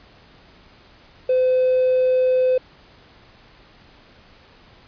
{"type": "tone with hard clipping", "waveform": "triangle", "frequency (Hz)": 511, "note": "C5", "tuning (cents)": -41, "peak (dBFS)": -15, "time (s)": [1.29, 2.58], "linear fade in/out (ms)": 5, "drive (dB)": 4, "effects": ["pink hiss -50 dBFS RMS until 4.87 s", "resampled to 11025 Hz"]}